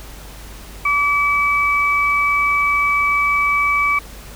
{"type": "tone pair together", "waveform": "sine", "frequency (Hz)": [1152.1, 2293], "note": ["D6", "D7"], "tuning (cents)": [-34, -42], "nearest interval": "octave", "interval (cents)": 1192, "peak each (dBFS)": [-17, -16], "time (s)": [0.85, 3.99], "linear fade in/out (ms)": 5, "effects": ["added 50 Hz sine -36 dBFS peak until 4.35 s", "pink hiss -39 dBFS RMS until 4.35 s"]}